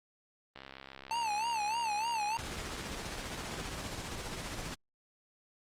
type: click train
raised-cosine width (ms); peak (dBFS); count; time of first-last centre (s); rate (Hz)
0.3; -30; 211; 0.56-3.69; 67.1
type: tone with vibrato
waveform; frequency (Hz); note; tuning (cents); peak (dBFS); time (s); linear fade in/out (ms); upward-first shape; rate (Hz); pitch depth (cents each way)
square; 883; A5; +6; -32; 1.11-2.37; 0; sine; 3.3; 120
type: noise with tremolo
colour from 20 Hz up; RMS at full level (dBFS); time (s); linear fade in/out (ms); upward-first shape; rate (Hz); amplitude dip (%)
pink; -39; 2.38-4.75; 10; sine; 15; 35
effects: low-pass 9000 Hz 12 dB/octave + Opus 32 kbps